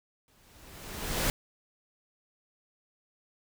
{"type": "noise with exponential growth", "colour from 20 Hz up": "pink", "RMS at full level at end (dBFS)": -26, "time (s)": [0.28, 1.3], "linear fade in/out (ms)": 1, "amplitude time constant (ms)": 220, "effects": []}